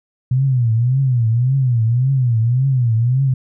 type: tone with vibrato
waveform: sine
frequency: 123.5 Hz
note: B2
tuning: in tune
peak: -12 dBFS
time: 0.31-3.34 s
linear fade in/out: 5 ms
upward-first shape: triangle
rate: 1.8 Hz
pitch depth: 200 cents each way
effects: none